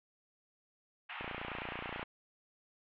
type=band-pass noise; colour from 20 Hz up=white; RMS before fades=-45 dBFS; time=1.09-2.04 s; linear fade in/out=10 ms; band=720 to 2900 Hz; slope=48 dB/octave
type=click train; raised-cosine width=1 ms; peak=-27 dBFS; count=25; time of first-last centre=1.21-2.029 s; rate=29.3 Hz
effects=none